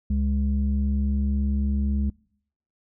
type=tone pair together; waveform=sine; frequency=69.14 / 207.2 Hz; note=C#2 / G#3; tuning=-4 / -4 cents; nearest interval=octave + perfect fifth; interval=1900 cents; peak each=-21 / -25 dBFS; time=0.1-2.1 s; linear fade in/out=5 ms; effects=noise-tail reverb RT60 0.7 s tail -26 dB re dry + tanh soft clip ceiling -15 dBFS